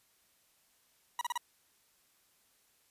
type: tone bursts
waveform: 40% pulse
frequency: 968 Hz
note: B5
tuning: 35 cents flat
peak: -31 dBFS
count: 4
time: 1.19-1.377 s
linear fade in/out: 2 ms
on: 22 ms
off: 33 ms
effects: white hiss -70 dBFS RMS until 2.9 s + resampled to 32000 Hz